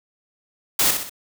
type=noise with echo; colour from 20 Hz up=white; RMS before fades=-18 dBFS; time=0.79-0.91 s; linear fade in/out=5 ms; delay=62 ms; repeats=3; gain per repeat=-6 dB; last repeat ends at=1.096 s; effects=none